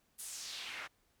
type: noise with band-pass filter sweep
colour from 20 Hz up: pink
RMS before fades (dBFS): -45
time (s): 0.18-0.88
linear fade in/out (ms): 20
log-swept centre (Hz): 11000 to 1600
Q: 2
effects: pink hiss -74 dBFS RMS until 1.2 s

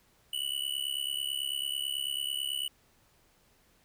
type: tone with amplitude modulation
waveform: square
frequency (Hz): 2961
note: F#7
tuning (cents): +1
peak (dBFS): -28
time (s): 0.33-2.68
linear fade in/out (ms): 5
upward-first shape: sine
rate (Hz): 69.1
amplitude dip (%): 95
effects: pink hiss -66 dBFS RMS until 3.84 s

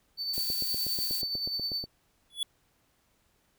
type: tone with tremolo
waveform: triangle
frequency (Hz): 4529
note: C#8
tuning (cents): +36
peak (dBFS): -27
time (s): 0.17-1.86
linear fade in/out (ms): 50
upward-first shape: triangle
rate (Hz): 9.6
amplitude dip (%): 50
type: noise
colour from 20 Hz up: violet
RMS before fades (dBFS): -35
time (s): 0.33-1.22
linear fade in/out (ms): 10
type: click train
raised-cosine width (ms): 2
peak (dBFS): -27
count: 13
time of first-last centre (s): 0.38-1.84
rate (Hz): 8.22
type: tone with exponential growth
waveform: square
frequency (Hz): 3410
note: G#7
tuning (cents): +45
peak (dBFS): -25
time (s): 2.3-2.43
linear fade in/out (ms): 2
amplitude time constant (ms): 27
effects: pink hiss -70 dBFS RMS until 3.58 s

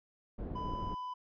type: low-pass noise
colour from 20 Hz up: pink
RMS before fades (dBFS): -40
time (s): 0.38-0.95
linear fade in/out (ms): 10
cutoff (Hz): 470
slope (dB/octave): 12
type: tone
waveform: triangle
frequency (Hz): 999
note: B5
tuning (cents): +20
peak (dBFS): -36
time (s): 0.55-1.14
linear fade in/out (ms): 10
effects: resampled to 11025 Hz

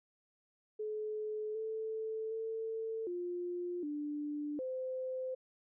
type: tone with pitch steps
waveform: sine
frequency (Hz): 428.3 / 440.3 / 446.5 / 353.2 / 295 / 516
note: A4 / A4 / A4 / F4 / D4 / C5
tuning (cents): -47 / +1 / +25 / +20 / +8 / -24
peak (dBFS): -36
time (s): 0.79-5.35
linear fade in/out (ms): 10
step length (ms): 760
effects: none

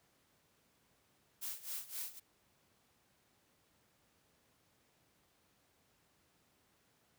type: noise with tremolo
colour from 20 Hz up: blue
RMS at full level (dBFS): -41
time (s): 1.41-2.2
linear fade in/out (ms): 20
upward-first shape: sine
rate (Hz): 3.8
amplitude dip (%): 85
effects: pink hiss -73 dBFS RMS until 7.18 s + high-pass 80 Hz 12 dB/octave

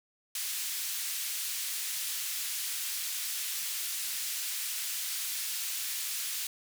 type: band-pass noise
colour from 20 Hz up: white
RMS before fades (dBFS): -35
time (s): 0.35-6.47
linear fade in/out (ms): 2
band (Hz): 2200 to 16000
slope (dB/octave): 12
effects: none

